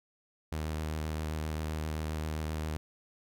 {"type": "tone with vibrato", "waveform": "sawtooth", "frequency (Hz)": 77.78, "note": "D#2", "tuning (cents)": 0, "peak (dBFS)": -29, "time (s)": [0.52, 2.77], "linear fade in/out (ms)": 0, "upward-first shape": "square", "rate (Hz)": 7.6, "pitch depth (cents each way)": 15, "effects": []}